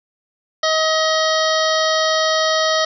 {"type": "harmonic tone", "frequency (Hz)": 633, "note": "D#5", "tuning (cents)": 30, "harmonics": [1, 2, 3, 5, 6, 7, 8, 9], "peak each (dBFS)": [-18, -21, -23, -25, -26, -26, -27, -28], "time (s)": [0.63, 2.85], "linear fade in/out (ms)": 5, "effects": []}